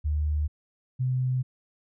sine tone pair in turn, 75.2 / 128.05 Hz, D2 / C3, +42 / -37 cents, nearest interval major sixth, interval 921 cents, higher second, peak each -23 / -23 dBFS, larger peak neither, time 0.04-0.48 / 0.99-1.43 s, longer neither, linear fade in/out 20 ms, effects none

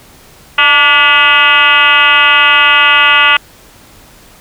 sine tone with frequency modulation, 2000 Hz, B6, 21 cents sharp, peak -4 dBFS, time 0.58-3.37 s, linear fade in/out 5 ms, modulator 279 Hz, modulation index 3.5, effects pink hiss -40 dBFS RMS until 4.4 s

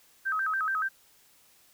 sine tone with vibrato, 1412 Hz, F6, 19 cents sharp, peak -26 dBFS, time 0.25-0.89 s, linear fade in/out 20 ms, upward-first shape square, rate 7 Hz, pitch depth 180 cents each way, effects white hiss -61 dBFS RMS until 1.73 s

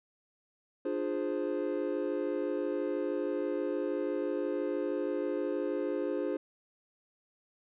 triangle chord, D half-diminished seventh, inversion none, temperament equal with one note detuned, 296.4 / 349.2 / 415.3 / 523.3 Hz, D4 / F4 / Ab4 / C5, +16 / 0 / 0 / 0 cents, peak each -34 dBFS, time 0.85-6.37 s, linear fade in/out 5 ms, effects resampled to 8000 Hz

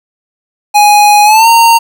square tone with pitch glide, 830.6 to 921.6 Hz, G#5 to A#5, 0 to -20 cents, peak -3 dBFS, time 0.74-1.79 s, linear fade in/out 20 ms, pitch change +180 cents, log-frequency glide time 1.24-1.48 s, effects 7-bit

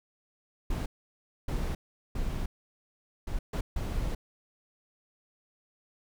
brown noise bursts at uneven times, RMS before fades -31 dBFS, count 6, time 0.7-0.86 / 1.48-1.75 / 2.15-2.46 / 3.27-3.39 / 3.53-3.61 / 3.76-4.15 s, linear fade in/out 5 ms, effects none

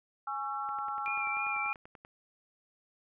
sine chord, C# minor, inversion second, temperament equal with one note detuned, 830.6 / 1108.7 / 1344.7 Hz, G#5 / C#6 / E6, 0 / 0 / +34 cents, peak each -37 / -41 / -36 dBFS, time 0.27-1.73 s, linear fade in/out 5 ms
click train, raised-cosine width 0.5 ms, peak -35 dBFS, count 15, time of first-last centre 0.69-2.049 s, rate 10.3 Hz
sine tone with vibrato, 2387 Hz, D7, 28 cents sharp, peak -33 dBFS, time 1.06-1.73 s, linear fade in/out 0 ms, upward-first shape sine, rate 3.2 Hz, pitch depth 28 cents each way
effects none

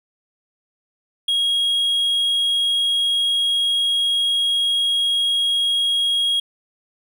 triangle tone, 3286 Hz, G#7, 19 cents flat, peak -15 dBFS, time 1.28-6.4 s, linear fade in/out 5 ms, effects none

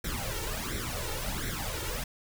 pink noise with flanger, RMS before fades -34 dBFS, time 0.04-2.04 s, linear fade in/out 5 ms, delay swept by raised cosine 0.52 to 2.22 ms, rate 1.4 Hz, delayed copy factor +0.75, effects none

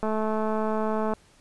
click train, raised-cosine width 1 ms, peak -15 dBFS, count 241, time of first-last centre 0.03-1.136 s, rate 217 Hz, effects pink hiss -58 dBFS RMS until 1.4 s + resampled to 24000 Hz

